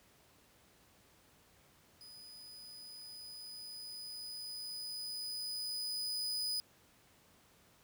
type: tone with level ramp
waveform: 40% pulse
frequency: 4978 Hz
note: D#8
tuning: in tune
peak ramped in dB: -51 to -33 dBFS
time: 2.01-6.6 s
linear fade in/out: 0 ms
effects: pink hiss -66 dBFS RMS until 7.83 s + high-pass 60 Hz 12 dB/octave